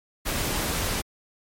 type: noise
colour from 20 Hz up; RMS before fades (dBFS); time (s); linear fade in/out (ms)
pink; -27; 0.25-1.02; 20
effects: MP3 64 kbps